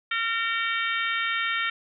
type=harmonic tone with a mistuned harmonic; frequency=457.5 Hz; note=A#4; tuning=32 cents flat; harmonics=3 / 4 / 5 / 6 / 7 / 8; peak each=-29 / -29 / -30 / -37 / -34 / -36 dBFS; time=0.11-1.7 s; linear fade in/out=5 ms; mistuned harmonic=7; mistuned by=-42 cents; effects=none